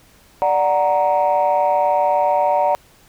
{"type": "chord", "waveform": "sine", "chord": "D augmented", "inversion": "none", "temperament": "equal", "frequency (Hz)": [587.3, 740, 932.3], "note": ["D5", "F#5", "A#5"], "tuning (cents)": [0, 0, 0], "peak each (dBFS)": -17, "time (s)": [0.42, 2.75], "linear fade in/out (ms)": 0, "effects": ["tanh soft clip ceiling -8 dBFS", "pink hiss -51 dBFS RMS until 3.08 s"]}